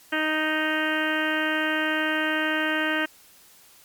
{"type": "harmonic tone", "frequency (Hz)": 311.1, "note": "D#4", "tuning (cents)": 0, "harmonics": [1, 2, 3, 4, 5, 6, 7, 8, 9, 10], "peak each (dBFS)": [-28, -31, -35, -34, -27, -29, -38, -36, -34, -37], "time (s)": [0.12, 3.06], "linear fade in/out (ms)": 10, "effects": ["white hiss -53 dBFS RMS until 3.84 s", "MP3 96 kbps"]}